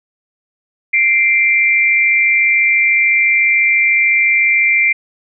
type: tone pair together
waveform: sine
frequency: 2093 / 2353 Hz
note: C7 / D7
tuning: 0 / +3 cents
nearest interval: major second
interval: 203 cents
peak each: -12 dBFS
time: 0.93-4.93 s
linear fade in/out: 10 ms
effects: none